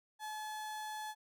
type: tone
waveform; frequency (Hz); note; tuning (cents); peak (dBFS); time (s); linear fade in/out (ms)
35% pulse; 858; A5; -44; -39; 0.19-1.15; 50
effects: none